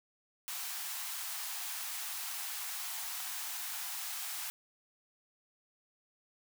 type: high-pass noise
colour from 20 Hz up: white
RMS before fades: -40 dBFS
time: 0.48-4.5 s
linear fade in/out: 0 ms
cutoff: 690 Hz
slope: 96 dB/octave
effects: none